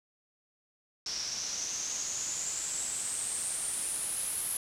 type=noise with low-pass filter sweep; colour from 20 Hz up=white; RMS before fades=-35 dBFS; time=1.06-4.57 s; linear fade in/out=2 ms; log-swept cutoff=5400 to 11000 Hz; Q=9.1; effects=none